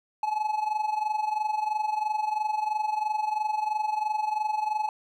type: tone with amplitude modulation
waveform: triangle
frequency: 855 Hz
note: A5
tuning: 50 cents flat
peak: -20 dBFS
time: 0.23-4.89 s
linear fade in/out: 2 ms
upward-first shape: sine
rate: 23 Hz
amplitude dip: 75%
effects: none